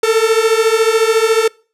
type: beating tone pair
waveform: 45% pulse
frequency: 440 / 454 Hz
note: A4 / A#4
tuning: 0 / -46 cents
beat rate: 14 Hz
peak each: -13 dBFS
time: 0.03-1.48 s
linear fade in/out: 5 ms
effects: noise-tail reverb RT60 0.4 s tail -25 dB re dry + low-pass 11000 Hz 12 dB/octave